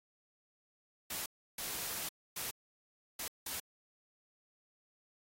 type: noise bursts at uneven times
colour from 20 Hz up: white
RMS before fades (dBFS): -40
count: 5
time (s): 1.1-1.26 / 1.58-2.09 / 2.36-2.51 / 3.19-3.28 / 3.46-3.6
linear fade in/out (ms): 5
effects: AAC 48 kbps

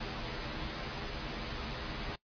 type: noise with comb filter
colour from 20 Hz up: pink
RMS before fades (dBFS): -39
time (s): 0-2.16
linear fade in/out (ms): 10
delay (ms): 11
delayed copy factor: -0.95
effects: noise-tail reverb RT60 0.1 s tail -20 dB re dry + resampled to 11025 Hz

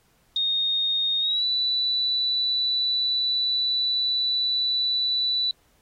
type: tone with pitch glide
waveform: sine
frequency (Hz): 3700 to 3966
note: A#7 to B7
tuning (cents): -14 to +7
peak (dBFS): -21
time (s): 0.36-5.51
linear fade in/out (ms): 2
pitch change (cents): +121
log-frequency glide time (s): 1.2-1.44
effects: pink hiss -64 dBFS RMS until 5.81 s + AAC 48 kbps

